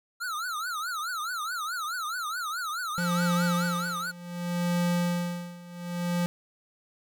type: tone with vibrato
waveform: square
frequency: 1342 Hz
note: E6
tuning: 31 cents sharp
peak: -31 dBFS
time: 0.2-4.12 s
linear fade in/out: 20 ms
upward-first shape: triangle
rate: 4.7 Hz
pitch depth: 220 cents each way
type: tone with tremolo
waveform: square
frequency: 174.8 Hz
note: F3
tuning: 2 cents sharp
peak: -24 dBFS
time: 2.98-6.26 s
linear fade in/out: 0 ms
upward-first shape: sine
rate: 0.66 Hz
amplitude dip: 90%
effects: none